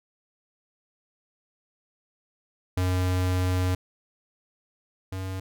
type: tone pair in turn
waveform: square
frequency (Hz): 91.6 / 94.34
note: F#2 / F#2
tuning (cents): -17 / +34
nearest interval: minor second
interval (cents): 51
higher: second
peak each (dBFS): -23 / -31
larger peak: first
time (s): 2.77-3.75 / 5.12-5.4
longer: first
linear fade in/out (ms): 5
effects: none